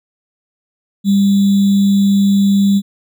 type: tone with sample-and-hold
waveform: sine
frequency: 198.9 Hz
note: G3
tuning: 25 cents sharp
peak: -8 dBFS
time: 1.04-2.82 s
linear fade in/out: 50 ms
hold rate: 3675 Hz
effects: none